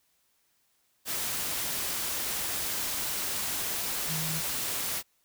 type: tone in noise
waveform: sine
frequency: 158.6 Hz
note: D#3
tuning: 33 cents sharp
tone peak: -34 dBFS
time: 4.07-4.42 s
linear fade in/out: 50 ms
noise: white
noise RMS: -32 dBFS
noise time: 1.05-5.03 s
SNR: -5 dB
effects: white hiss -71 dBFS RMS until 5.24 s